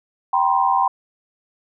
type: tone cluster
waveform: sine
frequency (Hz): 779 / 960 / 1041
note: G5 / B5 / C6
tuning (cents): -11 / -49 / -9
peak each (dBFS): -19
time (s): 0.33-0.88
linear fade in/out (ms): 5
effects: none